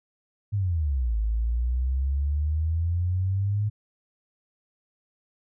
sine exponential two-way sweep, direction down then up, 106.5 to 53 to 106.5 Hz, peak -22 dBFS, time 0.52-3.7 s, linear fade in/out 20 ms, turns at 1.18 s, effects none

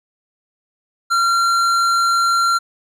sine tone with hard clipping, 1373 Hz, F6, 30 cents flat, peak -15 dBFS, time 1.1-2.59 s, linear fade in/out 20 ms, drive 12 dB, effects none

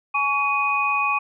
sine tone cluster, 840 / 1124 / 2490 Hz, G#5 / C#6 / D#7, +19 / +24 / +1 cents, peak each -27 / -22 / -22 dBFS, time 0.14-1.19 s, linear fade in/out 10 ms, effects none

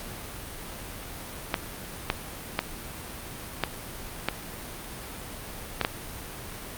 clicks, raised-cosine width 0.3 ms, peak -7 dBFS, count 7, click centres 1.542 / 2.101 / 2.591 / 3.637 / 4.286 / 5.813 / 5.849 s, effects pink hiss -39 dBFS RMS until 6.77 s + Opus 48 kbps

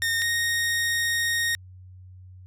sawtooth tone pair in turn, 1834 / 1860.7 Hz, A#6 / A#6, -29 / -4 cents, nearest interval unison, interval 25 cents, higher second, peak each -19 dBFS, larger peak neither, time 0.02-0.22 / 0.22-1.55 s, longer second, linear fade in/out 0 ms, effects added 92 Hz sine -43 dBFS peak until 2.46 s + resampled to 32000 Hz

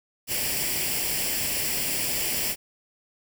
white noise with comb filter, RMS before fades -27 dBFS, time 0.27-2.56 s, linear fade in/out 50 ms, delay 0.39 ms, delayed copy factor +0.65, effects none

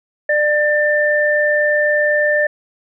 sine tone pair together, 596 / 1786 Hz, D5 / A6, +25 / +25 cents, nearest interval octave + perfect fifth, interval 1900 cents, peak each -15 dBFS, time 0.29-2.47 s, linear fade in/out 5 ms, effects none

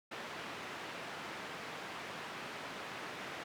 white band-pass noise, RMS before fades -45 dBFS, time 0.11-3.44 s, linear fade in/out 10 ms, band 140 to 2100 Hz, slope 12 dB/octave, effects none

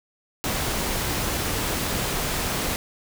pink noise, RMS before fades -26 dBFS, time 0.44-2.76 s, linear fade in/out 0 ms, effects none

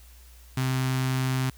sawtooth tone with notch filter, 130.1 Hz, C3, 9 cents flat, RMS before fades -26 dBFS, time 0.57-1.5 s, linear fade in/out 5 ms, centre 510 Hz, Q 0.85, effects added 60 Hz sine -48 dBFS peak until 1.57 s + white hiss -56 dBFS RMS until 1.57 s

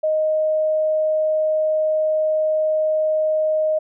sine tone, 622.3 Hz, D#5, in tune, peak -16 dBFS, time 0.03-3.79 s, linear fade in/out 10 ms, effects none

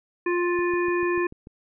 harmonic tone, 351.2 Hz, F4, 10 cents sharp, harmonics 1 / 3 / 5 / 7, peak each -22 / -30 / -31 / -34 dBFS, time 0.26-1.27 s, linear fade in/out 5 ms
click train, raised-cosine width 3 ms, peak -29 dBFS, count 7, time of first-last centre 0.59-1.471 s, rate 6.81 Hz
effects none

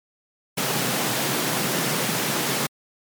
pink high-pass noise, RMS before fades -24 dBFS, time 0.57-2.67 s, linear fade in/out 10 ms, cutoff 120 Hz, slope 96 dB/octave, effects MP3 96 kbps

